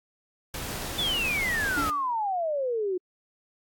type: noise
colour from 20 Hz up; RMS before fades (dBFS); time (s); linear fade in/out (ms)
pink; -34; 0.54-1.9; 2
type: exponential sweep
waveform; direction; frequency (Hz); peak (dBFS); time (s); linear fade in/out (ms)
sine; down; 3556 to 354.1; -25; 0.98-2.98; 10
type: tone with exponential decay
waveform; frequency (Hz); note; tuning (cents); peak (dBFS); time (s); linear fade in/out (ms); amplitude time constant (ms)
square; 290; D4; -22; -27; 1.77-2.15; 5; 81
effects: AAC 64 kbps